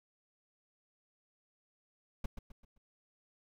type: noise with echo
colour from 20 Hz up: brown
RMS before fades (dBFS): -35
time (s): 2.24-2.26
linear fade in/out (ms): 5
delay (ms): 130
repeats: 4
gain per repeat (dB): -8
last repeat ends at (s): 2.78
effects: none